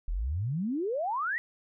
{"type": "exponential sweep", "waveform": "sine", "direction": "up", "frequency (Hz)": [36.71, 1975.5], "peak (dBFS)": -28, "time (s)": [0.08, 1.38], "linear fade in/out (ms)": 0, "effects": []}